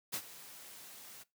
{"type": "noise with ADSR envelope", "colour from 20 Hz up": "white", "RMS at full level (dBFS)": -36, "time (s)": [0.12, 1.24], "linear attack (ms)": 22, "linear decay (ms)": 70, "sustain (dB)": -16, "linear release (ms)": 20, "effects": ["noise-tail reverb RT60 0.2 s tail -20 dB re dry", "high-pass 100 Hz 12 dB/octave"]}